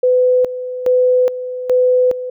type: tone with tremolo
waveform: sine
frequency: 503 Hz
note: B4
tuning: 32 cents sharp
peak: -9 dBFS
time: 0.03-2.3 s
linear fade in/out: 5 ms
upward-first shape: square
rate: 1.2 Hz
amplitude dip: 75%
effects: none